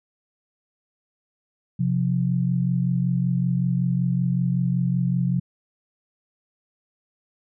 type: tone pair together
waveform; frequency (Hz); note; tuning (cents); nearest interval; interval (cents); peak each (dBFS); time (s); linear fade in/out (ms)
sine; 131.2 / 176.5; C3 / F3; +5 / +19; perfect fourth; 514; -22; 1.79-5.4; 10
effects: none